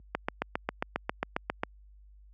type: click train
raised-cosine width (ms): 0.5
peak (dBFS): -13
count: 12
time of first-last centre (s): 0.15-1.634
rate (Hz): 7.41
effects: added 50 Hz sine -33 dBFS peak until 2.33 s + high-pass 150 Hz 12 dB/octave